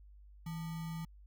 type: tone with sample-and-hold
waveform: sine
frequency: 162.9 Hz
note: E3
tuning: 20 cents flat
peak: -38 dBFS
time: 0.46-1.05 s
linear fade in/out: 5 ms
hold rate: 1050 Hz
effects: added 50 Hz sine -54 dBFS peak until 1.26 s